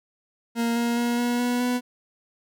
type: tone with pitch steps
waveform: 40% pulse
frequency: 233.1 / 235.8 / 238.5 / 241.3 / 244.1 / 247 Hz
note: A#3 / A#3 / A#3 / B3 / B3 / B3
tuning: 0 / +20 / +40 / -40 / -20 / 0 cents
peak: -21 dBFS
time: 0.55-1.81 s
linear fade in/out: 50 ms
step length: 210 ms
effects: none